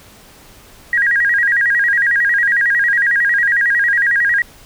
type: tone with vibrato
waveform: sine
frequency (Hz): 1760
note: A6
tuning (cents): 0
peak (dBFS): -11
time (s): 0.93-4.42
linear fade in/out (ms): 2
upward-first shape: square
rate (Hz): 11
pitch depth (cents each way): 140
effects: pink hiss -43 dBFS RMS until 4.65 s